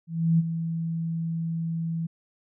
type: tone with ADSR envelope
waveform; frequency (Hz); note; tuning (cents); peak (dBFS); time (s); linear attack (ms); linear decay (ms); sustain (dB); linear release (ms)
sine; 164.81; E3; 0; -16; 0.07-2.07; 320; 28; -10; 11
effects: none